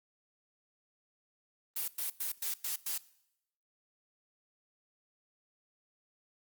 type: noise bursts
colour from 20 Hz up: blue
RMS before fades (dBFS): -35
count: 6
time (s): 1.76-2.98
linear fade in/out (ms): 5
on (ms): 120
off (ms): 100
effects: noise-tail reverb RT60 0.8 s tail -20 dB re dry + Opus 32 kbps